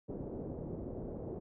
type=low-pass noise; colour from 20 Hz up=white; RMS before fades=-42 dBFS; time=0.08-1.4 s; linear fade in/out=20 ms; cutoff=490 Hz; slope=24 dB/octave; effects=none